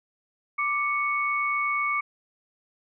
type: tone pair together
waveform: sine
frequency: 1174.7 / 2218 Hz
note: D6 / C#7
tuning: 0 / 0 cents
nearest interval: major seventh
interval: 1100 cents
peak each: -26 dBFS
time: 0.58-2.01 s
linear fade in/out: 10 ms
effects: none